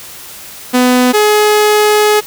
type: tone pair in turn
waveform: sawtooth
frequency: 250 / 421.8 Hz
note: B3 / G#4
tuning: +21 / +27 cents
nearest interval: major sixth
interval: 906 cents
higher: second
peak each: -3 dBFS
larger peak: neither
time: 0.73-1.13 / 1.13-2.21 s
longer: second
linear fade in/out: 20 ms
effects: white hiss -31 dBFS RMS until 2.26 s